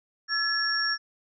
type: tone cluster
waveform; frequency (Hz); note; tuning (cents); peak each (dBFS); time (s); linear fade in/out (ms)
sine; 1341 / 1709 / 5530; E6 / G#6 / F8; +29 / +49 / -18; -34 / -27 / -27; 0.28-0.98; 50
effects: none